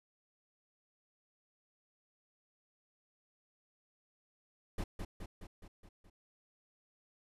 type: noise with echo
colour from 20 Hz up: brown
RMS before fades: -37 dBFS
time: 4.78-4.84 s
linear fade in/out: 5 ms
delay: 210 ms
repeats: 6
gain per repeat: -4 dB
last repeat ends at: 6.1 s
effects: resampled to 32000 Hz